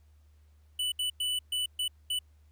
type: tone bursts at uneven times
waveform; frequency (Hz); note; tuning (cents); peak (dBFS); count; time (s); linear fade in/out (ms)
square; 2978; F#7; +11; -29; 6; 0.79-0.92 / 0.99-1.1 / 1.2-1.39 / 1.52-1.66 / 1.79-1.88 / 2.1-2.19; 5
effects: added 75 Hz sine -57 dBFS peak until 2.51 s + pink hiss -74 dBFS RMS until 2.51 s